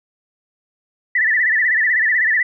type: tone with vibrato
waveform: sine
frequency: 1864.7 Hz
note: A#6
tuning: in tune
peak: -13 dBFS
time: 1.15-2.43 s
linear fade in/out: 5 ms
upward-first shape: sine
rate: 16 Hz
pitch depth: 130 cents each way
effects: none